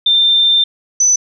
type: tone pair in turn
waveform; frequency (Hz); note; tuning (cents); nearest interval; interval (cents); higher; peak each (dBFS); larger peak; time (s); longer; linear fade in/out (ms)
sine; 3586 / 6012; A7 / F#8; +32 / +27; major sixth; 895; second; -8; neither; 0.06-0.64 / 1-1.16; first; 5
effects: none